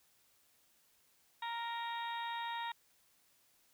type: harmonic tone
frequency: 466.2 Hz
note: A#4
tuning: in tune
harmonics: 2 / 3 / 4 / 5 / 6 / 7 / 8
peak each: -39 / -51 / -46 / -53 / -56 / -54 / -48 dBFS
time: 1.42-2.72 s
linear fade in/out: 5 ms
effects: white hiss -71 dBFS RMS until 3.73 s